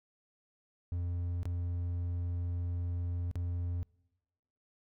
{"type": "tone with dropouts", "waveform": "triangle", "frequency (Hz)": 87.31, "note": "F2", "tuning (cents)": 0, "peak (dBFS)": -30, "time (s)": [0.92, 3.83], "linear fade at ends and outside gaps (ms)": 0, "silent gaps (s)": [[1.431, 1.455], [3.313, 3.356]], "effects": ["noise-tail reverb RT60 1.0 s tail -25 dB re dry"]}